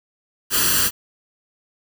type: noise with comb filter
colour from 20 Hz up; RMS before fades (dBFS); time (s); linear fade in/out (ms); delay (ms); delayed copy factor
white; -18; 0.5-0.91; 50; 0.67; +0.7
effects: none